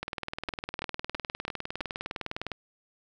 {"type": "two click trains", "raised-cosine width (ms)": 0.3, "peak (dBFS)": [-17, -17], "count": [5, 50], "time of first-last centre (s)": [[0.49, 1.81], [0.03, 2.517]], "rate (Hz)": [3.03, 19.7], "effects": []}